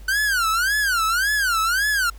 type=tone with vibrato; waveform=45% pulse; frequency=1493 Hz; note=F#6; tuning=15 cents sharp; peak=-18 dBFS; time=0.08-2.1 s; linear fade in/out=5 ms; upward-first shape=sine; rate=1.8 Hz; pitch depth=240 cents each way; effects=added 50 Hz sine -37 dBFS peak until 2.18 s + pink hiss -52 dBFS RMS until 2.18 s